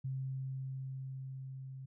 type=tone with level ramp; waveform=sine; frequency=132.7 Hz; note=C3; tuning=25 cents sharp; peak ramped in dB=-35 to -44 dBFS; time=0.04-1.86 s; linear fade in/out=10 ms; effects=none